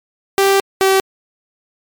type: tone pair in turn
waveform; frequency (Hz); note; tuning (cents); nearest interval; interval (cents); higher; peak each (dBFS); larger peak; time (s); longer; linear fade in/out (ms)
sawtooth; 392 / 384.8; G4 / G4; 0 / -32; unison; 32; first; -6; neither; 0.38-0.6 / 0.81-1; first; 0
effects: MP3 96 kbps

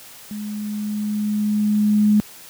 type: tone with level ramp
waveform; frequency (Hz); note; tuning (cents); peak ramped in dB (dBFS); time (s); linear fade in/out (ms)
sine; 210; G#3; +19; -27 to -11; 0.31-2.2; 0
effects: white hiss -42 dBFS RMS until 2.49 s + high-pass 60 Hz 12 dB/octave

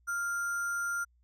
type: tone with sample-and-hold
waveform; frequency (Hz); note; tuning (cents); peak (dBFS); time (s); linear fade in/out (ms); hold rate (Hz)
sine; 1398; F6; +1; -30; 0.07-1.05; 20; 7350
effects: added 60 Hz sine -64 dBFS peak until 1.23 s + low-pass 12000 Hz 12 dB/octave

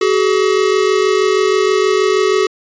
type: tone pair together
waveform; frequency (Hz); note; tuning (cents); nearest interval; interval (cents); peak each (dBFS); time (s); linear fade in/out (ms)
square; 378.3 / 424.6; F#4 / G#4; +38 / +38; major second; 200; -14 / -15; 0.01-2.47; 5
effects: resampled to 16000 Hz

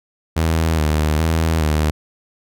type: tone with vibrato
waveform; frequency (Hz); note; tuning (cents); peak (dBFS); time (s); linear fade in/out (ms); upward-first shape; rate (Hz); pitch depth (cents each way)
sawtooth; 78.8; D#2; +23; -11; 0.36-1.91; 10; square; 1.2; 49
effects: none

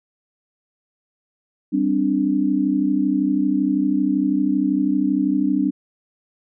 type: chord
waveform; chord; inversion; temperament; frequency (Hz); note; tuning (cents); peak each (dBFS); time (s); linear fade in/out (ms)
sine; G suspended fourth; none; just; 196 / 261.3 / 294; G3 / C4 / D4; 0 / -2 / +2; -23 / -21 / -19; 1.72-5.71; 20
effects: none

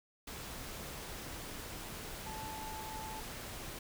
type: tone in noise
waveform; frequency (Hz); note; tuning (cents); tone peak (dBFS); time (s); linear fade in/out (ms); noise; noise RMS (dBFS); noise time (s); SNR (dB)
sine; 873; A5; -14; -44; 2.26-3.2; 5; pink; -45; 0.27-3.79; -2
effects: none

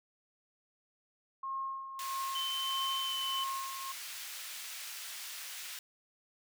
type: tone with tremolo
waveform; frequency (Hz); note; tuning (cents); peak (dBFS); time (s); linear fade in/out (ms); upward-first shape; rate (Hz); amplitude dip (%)
sine; 1075; C6; +47; -34; 1.43-3.92; 5; sine; 1.6; 60
type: high-pass noise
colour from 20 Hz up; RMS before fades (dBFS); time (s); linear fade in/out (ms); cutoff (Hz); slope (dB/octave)
pink; -44; 1.99-5.79; 2; 2100; 12
type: tone with pitch glide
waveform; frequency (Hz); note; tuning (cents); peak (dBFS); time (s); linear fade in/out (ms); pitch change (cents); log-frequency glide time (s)
sine; 3069 to 3032; G7 to F#7; -37 to +42; -34; 2.35-3.44; 5; -21; 3.05-3.15
effects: none

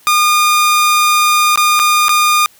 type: tone with dropouts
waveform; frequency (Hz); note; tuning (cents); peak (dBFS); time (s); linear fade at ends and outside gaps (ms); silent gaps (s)
sawtooth; 1216; D#6; -40; -5; 0.07-2.46; 0; 1.558-1.575 / 1.793-1.798 / 2.083-2.092
effects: white hiss -47 dBFS RMS until 2.59 s

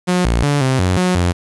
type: tone with pitch steps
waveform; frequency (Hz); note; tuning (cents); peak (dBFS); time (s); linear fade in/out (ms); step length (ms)
sawtooth; 180.1 / 57.7 / 144.2 / 131.1 / 91.6 / 181.9 / 88.1; F#3 / A#1 / D3 / C3 / F#2 / F#3 / F2; -46 / -17 / -31 / +4 / -17 / -29 / +16; -9; 0.07-1.33; 20; 180
effects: resampled to 24000 Hz + 7-bit

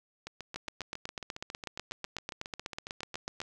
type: two click trains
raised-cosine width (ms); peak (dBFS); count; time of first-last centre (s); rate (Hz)
0.2; -19 / -23; 24 / 24; 0.56-3.403 / 0.27-3.416; 8.09 / 7.31
effects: none

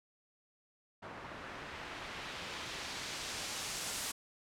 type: noise with low-pass filter sweep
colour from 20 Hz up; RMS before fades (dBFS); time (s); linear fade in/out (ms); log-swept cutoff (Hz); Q
white; -43; 1.02-4.12; 10; 1300 to 10000; 0.83
effects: none

